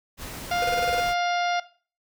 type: noise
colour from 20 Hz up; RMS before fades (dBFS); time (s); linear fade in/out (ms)
pink; -37; 0.17-1.15; 50
type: harmonic tone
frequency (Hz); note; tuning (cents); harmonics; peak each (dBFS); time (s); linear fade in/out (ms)
703; F5; +11; 1 / 2 / 3 / 4 / 5 / 6 / 7 / 8; -24 / -30 / -34 / -36 / -38 / -40 / -41 / -42; 0.51-1.6; 5
type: tone bursts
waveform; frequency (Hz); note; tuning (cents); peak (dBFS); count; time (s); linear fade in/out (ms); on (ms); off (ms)
square; 493.9; B4; 0; -27; 8; 0.62-1; 2; 23; 28
effects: noise-tail reverb RT60 0.4 s tail -17 dB re dry

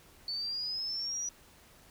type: exponential sweep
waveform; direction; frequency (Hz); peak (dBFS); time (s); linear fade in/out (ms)
sine; up; 4465 to 5870; -33; 0.28-1.29; 2
effects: pink hiss -59 dBFS RMS until 1.9 s

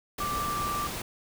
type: tone in noise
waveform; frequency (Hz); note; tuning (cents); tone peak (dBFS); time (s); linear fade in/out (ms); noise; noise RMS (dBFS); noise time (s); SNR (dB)
sine; 1174.7; D6; 0; -29; 0.2-0.87; 5; pink; -35; 0.18-1.02; +3
effects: none

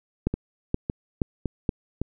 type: two click trains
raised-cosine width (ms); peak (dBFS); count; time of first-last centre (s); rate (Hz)
3; -9 / -13; 4 / 4; 0.27-1.692 / 0.34-2.016; 2.11 / 1.79
effects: none

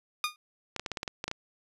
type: tone with exponential decay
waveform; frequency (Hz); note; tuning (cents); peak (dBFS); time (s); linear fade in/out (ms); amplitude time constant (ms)
15% pulse; 1220; D#6; -34; -18; 0.24-0.36; 1; 26
type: clicks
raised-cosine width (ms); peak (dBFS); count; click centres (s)
0.2; -16; 10; 0.763 / 0.796 / 0.862 / 0.917 / 0.972 / 1.031 / 1.078 / 1.241 / 1.28 / 1.314
effects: low-pass 12000 Hz 12 dB/octave

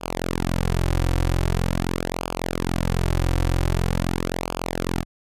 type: tone with flanger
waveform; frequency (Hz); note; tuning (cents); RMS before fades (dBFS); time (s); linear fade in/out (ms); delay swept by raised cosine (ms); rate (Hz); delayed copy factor
sawtooth; 43.65; F1; 0; -23; 0-5.05; 50; 0.51 to 4.81; 0.44; -0.9
effects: resampled to 32000 Hz

